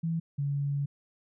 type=tone pair in turn; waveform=sine; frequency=164.81 / 141.77 Hz; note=E3 / C#3; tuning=0 / +39 cents; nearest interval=minor third; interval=261 cents; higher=first; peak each=-27 dBFS; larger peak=neither; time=0.03-0.2 / 0.38-0.86 s; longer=second; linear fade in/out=10 ms; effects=none